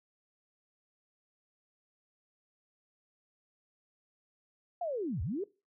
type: linear two-way sweep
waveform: sine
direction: down then up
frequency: 728 to 66 to 430.4 Hz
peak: -32 dBFS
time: 4.81-5.44 s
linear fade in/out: 5 ms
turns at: 5.22 s
effects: noise-tail reverb RT60 0.3 s tail -22 dB re dry